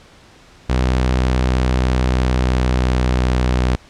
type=tone with pitch glide; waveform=sawtooth; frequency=63.2 to 62.4 Hz; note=B1 to B1; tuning=+41 to +19 cents; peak=-10 dBFS; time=0.69-3.76 s; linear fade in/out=10 ms; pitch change=-22 cents; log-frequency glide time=1.85-3.52 s; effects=pink hiss -46 dBFS RMS until 3.89 s + low-pass 6000 Hz 12 dB/octave